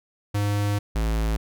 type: tone pair in turn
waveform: square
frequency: 102.5 / 54.69 Hz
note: G#2 / A1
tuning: -22 / -10 cents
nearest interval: major seventh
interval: 1088 cents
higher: first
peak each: -22 dBFS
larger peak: neither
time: 0.34-0.79 / 0.95-1.37 s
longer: first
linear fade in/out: 10 ms
effects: none